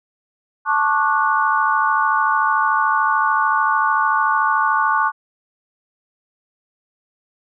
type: chord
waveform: sine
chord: D major seventh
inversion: second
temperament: just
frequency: 881 / 1101.2 / 1174.7 / 1468.3 Hz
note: A5 / C#6 / D6 / F#6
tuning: +2 / -12 / 0 / -14 cents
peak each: -20 / -19 / -21 / -20 dBFS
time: 0.65-5.12 s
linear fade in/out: 50 ms
effects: none